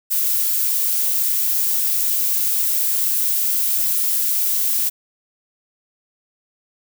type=noise; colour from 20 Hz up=violet; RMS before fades=-19 dBFS; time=0.1-4.9 s; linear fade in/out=20 ms; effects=none